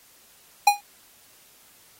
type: tone with exponential decay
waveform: square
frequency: 819 Hz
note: G#5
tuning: 24 cents flat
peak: -10 dBFS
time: 0.67-0.81 s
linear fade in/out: 5 ms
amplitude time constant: 29 ms
effects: white hiss -55 dBFS RMS until 1.99 s + AAC 48 kbps